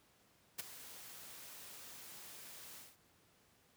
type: noise with ADSR envelope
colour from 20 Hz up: white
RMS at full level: -39 dBFS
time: 0.58-2.97 s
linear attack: 17 ms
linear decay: 14 ms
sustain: -14 dB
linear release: 200 ms
effects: pink hiss -70 dBFS RMS until 3.76 s + high-pass 80 Hz 12 dB/octave